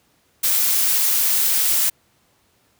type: noise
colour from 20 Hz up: blue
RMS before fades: -18 dBFS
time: 0.43-1.9 s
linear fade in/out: 10 ms
effects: pink hiss -61 dBFS RMS until 2.79 s + high-pass 80 Hz 12 dB/octave

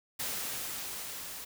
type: noise with level ramp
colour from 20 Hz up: white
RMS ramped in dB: -35 to -43 dBFS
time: 0.19-1.45 s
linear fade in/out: 10 ms
effects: none

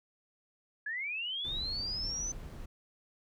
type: linear sweep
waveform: sine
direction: up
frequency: 1661.2 to 6160 Hz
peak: -34 dBFS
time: 0.86-2.32 s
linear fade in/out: 5 ms
type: noise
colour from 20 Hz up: brown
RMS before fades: -43 dBFS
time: 1.44-2.66 s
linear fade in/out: 10 ms
effects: none

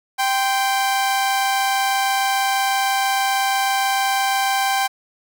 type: tone pair together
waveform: sawtooth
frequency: 784 / 1036.6 Hz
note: G5 / C6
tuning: 0 / -16 cents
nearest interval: perfect fourth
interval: 484 cents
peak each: -14 / -22 dBFS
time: 0.18-4.88 s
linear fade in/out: 20 ms
effects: none

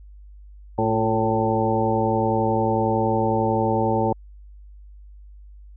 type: harmonic tone with a mistuned harmonic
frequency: 111 Hz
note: A2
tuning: 16 cents sharp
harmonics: 1 / 2 / 3 / 4 / 5 / 7 / 8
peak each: -26 / -26 / -26 / -26 / -26 / -26 / -26 dBFS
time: 0.78-4.13 s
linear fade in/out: 5 ms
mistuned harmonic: 3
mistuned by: +49 cents
effects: added 50 Hz sine -41 dBFS peak until 5.76 s

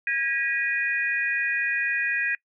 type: tone cluster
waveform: sine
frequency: 1640 / 1918 / 2464 Hz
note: G#6 / A#6 / D#7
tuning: -22 / +49 / -17 cents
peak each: -27 dBFS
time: 0.07-2.35 s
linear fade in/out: 2 ms
effects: noise-tail reverb RT60 0.1 s tail -24 dB re dry

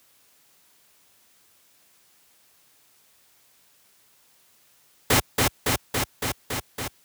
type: noise with echo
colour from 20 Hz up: pink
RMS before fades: -18 dBFS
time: 5.1-5.2 s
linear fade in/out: 5 ms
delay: 280 ms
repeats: 6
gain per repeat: -2 dB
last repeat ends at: 6.88 s
effects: white hiss -60 dBFS RMS until 7.04 s + high-pass 60 Hz 12 dB/octave

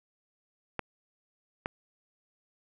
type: clicks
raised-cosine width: 0.5 ms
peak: -16 dBFS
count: 2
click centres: 0.793 / 1.659 s
effects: none

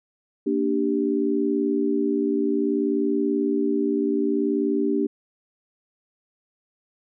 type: chord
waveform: sine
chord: G minor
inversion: first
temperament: equal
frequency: 233.1 / 293.7 / 392 Hz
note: Bb3 / D4 / G4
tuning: 0 / 0 / 0 cents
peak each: -26 / -23 / -24 dBFS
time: 0.46-5.07 s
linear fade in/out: 10 ms
effects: none

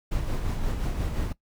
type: noise with tremolo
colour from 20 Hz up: brown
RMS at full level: -26 dBFS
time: 0.11-1.33 s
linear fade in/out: 10 ms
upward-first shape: sine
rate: 5.7 Hz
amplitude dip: 40%
effects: noise-tail reverb RT60 0.1 s tail -19 dB re dry

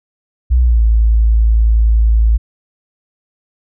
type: tone with pitch glide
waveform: sine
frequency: 61.74 to 55.32 Hz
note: B1 to A1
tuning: 0 to +10 cents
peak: -7 dBFS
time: 0.5-2.38 s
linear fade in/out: 20 ms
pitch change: -190 cents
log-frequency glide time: 0.62-0.82 s
effects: none

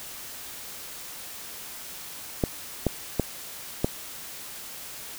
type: clicks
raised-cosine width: 2 ms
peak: -8 dBFS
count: 4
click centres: 2.438 / 2.867 / 3.197 / 3.845 s
effects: white hiss -40 dBFS RMS until 5.18 s

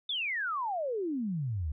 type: exponential sweep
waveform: sine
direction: down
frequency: 3625 to 69.3 Hz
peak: -30 dBFS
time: 0.09-1.72 s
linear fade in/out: 5 ms
effects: none

